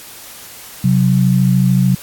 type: tone pair together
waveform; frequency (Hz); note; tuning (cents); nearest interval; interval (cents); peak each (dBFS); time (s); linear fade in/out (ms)
sine; 131.38 / 185; C3 / F#3; +7 / 0; tritone; 593; -12; 0.84-1.95; 5
effects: white hiss -35 dBFS RMS until 2.02 s + AAC 64 kbps